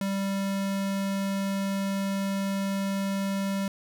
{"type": "tone", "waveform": "square", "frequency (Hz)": 196, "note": "G3", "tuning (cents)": 0, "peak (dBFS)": -27, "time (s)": [0.01, 3.68], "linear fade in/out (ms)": 2, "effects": []}